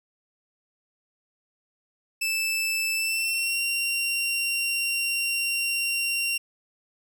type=tone with pitch glide; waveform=sawtooth; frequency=2637 to 2757 Hz; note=E7 to F7; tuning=0 to -23 cents; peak=-21 dBFS; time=2.21-6.38 s; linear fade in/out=10 ms; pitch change=+77 cents; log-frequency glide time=2.94-3.61 s; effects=none